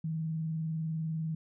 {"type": "tone with vibrato", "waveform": "sine", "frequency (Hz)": 159.8, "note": "D#3", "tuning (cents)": 47, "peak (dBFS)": -31, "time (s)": [0.04, 1.35], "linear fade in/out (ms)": 5, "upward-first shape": "square", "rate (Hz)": 20, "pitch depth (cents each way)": 47, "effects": []}